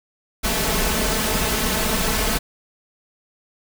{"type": "noise with comb filter", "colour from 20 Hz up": "pink", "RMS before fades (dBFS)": -21, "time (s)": [0.43, 2.39], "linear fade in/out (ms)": 20, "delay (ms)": 4.6, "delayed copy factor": 0.7, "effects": []}